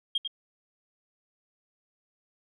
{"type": "tone with echo", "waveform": "sine", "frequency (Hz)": 3226, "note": "G7", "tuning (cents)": 49, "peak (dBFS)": -23, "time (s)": [0.15, 0.18], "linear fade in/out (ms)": 5, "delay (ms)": 97, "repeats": 1, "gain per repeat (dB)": -7, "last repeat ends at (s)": 0.277, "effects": ["tanh soft clip ceiling -19 dBFS"]}